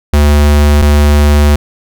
square tone pair in turn, 73.42 / 73.42 Hz, D2 / D2, 0 / 0 cents, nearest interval unison, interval 0 cents, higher neither, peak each -5 dBFS, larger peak neither, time 0.13-0.82 / 0.82-1.56 s, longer second, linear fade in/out 5 ms, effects none

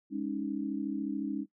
sine chord, Ab suspended fourth, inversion none, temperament equal with one note detuned, 205.9 / 277.2 / 311.1 Hz, Ab3 / Db4 / Eb4, -15 / 0 / 0 cents, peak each -37 / -34 / -36 dBFS, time 0.1-1.46 s, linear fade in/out 50 ms, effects noise-tail reverb RT60 0.1 s tail -17 dB re dry

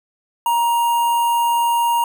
square tone with notch filter, 941 Hz, A#5, 16 cents sharp, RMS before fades -17 dBFS, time 0.46-2.04 s, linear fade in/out 2 ms, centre 4600 Hz, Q 0.62, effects none

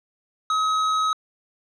sine tone with hard clipping, 1274 Hz, D#6, 41 cents sharp, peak -21 dBFS, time 0.5-1.13 s, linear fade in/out 2 ms, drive 12 dB, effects low-pass 6000 Hz 12 dB/octave

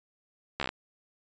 slowing click train, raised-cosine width 0.3 ms, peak -14 dBFS, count 7, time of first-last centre 0.6-0.691 s, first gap 14 ms, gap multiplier 1.03, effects resampled to 16000 Hz

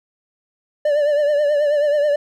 triangle tone with vibrato, 587.3 Hz, D5, in tune, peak -12 dBFS, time 0.85-2.16 s, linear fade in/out 5 ms, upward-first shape triangle, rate 9.3 Hz, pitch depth 65 cents each way, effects none

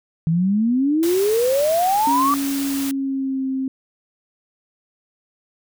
sine exponential sweep, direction up, 157.6 to 1174.7 Hz, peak -15 dBFS, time 0.27-2.34 s, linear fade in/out 0 ms
white noise, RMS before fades -30 dBFS, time 1.03-2.91 s, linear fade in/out 0 ms
sine tone with pitch glide, 277.2 to 264.7 Hz, C#4 to C4, 0 to +20 cents, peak -20 dBFS, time 2.07-3.68 s, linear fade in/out 2 ms, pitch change -80 cents, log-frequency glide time 2.66-3.46 s
effects none

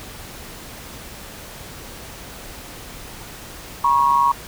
sine tone pair together, 958 / 1100 Hz, A#5 / C#6, +47 / -14 cents, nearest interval major second, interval 239 cents, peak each -16 dBFS, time 3.84-4.32 s, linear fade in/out 5 ms, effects pink hiss -37 dBFS RMS until 4.47 s

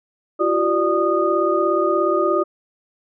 sine tone cluster, 342.1 / 379 / 592 / 1233 Hz, F4 / F#4 / D5 / D#6, -36 / +42 / +14 / -16 cents, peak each -21 dBFS, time 0.39-2.44 s, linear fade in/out 20 ms, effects none

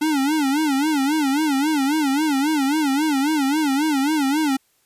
square tone with vibrato, 290.2 Hz, D4, 21 cents flat, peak -18 dBFS, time 0.01-4.57 s, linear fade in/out 10 ms, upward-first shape sine, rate 3.7 Hz, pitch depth 150 cents each way, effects white hiss -63 dBFS RMS until 4.85 s + resampled to 32000 Hz

